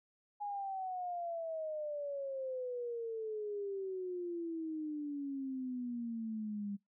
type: exponential sweep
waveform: sine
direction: down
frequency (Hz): 830.6 to 199.3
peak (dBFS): -37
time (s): 0.4-6.77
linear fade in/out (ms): 20
effects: noise-tail reverb RT60 0.2 s tail -26 dB re dry